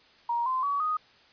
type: tone with pitch steps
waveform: sine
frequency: 943 / 1034.3 / 1134.5 / 1244.3 Hz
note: A#5 / C6 / C#6 / D#6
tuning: +20 / -20 / +40 / 0 cents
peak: -25 dBFS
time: 0.29-0.97 s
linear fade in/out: 5 ms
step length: 170 ms
effects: white hiss -58 dBFS RMS until 1.32 s + resampled to 11025 Hz